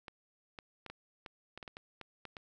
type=clicks; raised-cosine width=0.3 ms; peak=-29 dBFS; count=12; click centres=0.082 / 0.588 / 0.863 / 0.9 / 1.262 / 1.576 / 1.628 / 1.678 / 1.769 / 2.013 / 2.253 / 2.368 s; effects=none